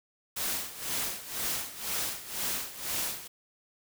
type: noise with tremolo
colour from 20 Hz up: white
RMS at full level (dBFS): -31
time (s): 0.36-3.28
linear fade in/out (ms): 10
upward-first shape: sine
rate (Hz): 2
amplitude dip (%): 80
effects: none